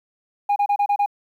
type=tone bursts; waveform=sine; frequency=816 Hz; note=G#5; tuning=31 cents flat; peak=-13 dBFS; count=6; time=0.49-1.061 s; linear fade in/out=10 ms; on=71 ms; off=29 ms; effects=tanh soft clip ceiling -15 dBFS + 9-bit